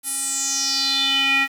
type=tone with band-pass filter sweep; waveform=square; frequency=272.4 Hz; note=C#4; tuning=30 cents flat; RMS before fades=-21 dBFS; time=0.03-1.48 s; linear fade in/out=50 ms; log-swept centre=11000 to 2100 Hz; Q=5.5; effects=7-bit